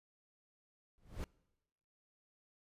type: noise with exponential growth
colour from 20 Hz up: brown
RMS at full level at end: -35 dBFS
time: 0.98-1.24 s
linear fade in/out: 0 ms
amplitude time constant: 56 ms
effects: noise-tail reverb RT60 1.0 s tail -24 dB re dry + resampled to 32000 Hz